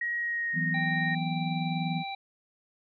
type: tone with pitch glide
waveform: sine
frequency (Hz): 1895 to 1857.1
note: A#6 to A#6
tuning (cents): +28 to -7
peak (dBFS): -28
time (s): 0.01-1.15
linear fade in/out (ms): 5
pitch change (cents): -35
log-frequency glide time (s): 0.18-0.61
type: chord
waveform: sine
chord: E suspended second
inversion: none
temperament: equal with one note detuned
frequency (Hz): 164.81 / 185 / 246.2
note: E3 / F#3 / B3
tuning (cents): 0 / 0 / -5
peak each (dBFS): -30 / -35 / -36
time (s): 0.53-2.04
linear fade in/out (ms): 50
type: harmonic tone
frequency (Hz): 784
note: G5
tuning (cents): 0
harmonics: 1 / 3 / 5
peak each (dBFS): -35 / -40 / -41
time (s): 0.74-2.15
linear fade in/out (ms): 5
effects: none